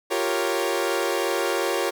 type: chord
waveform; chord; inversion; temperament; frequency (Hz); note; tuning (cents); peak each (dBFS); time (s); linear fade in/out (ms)
sawtooth; G half-diminished seventh; third; equal; 349.2 / 392 / 466.2 / 554.4; F4 / G4 / Bb4 / Db5; 0 / 0 / 0 / 0; -24; 0.1-1.91; 20
effects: none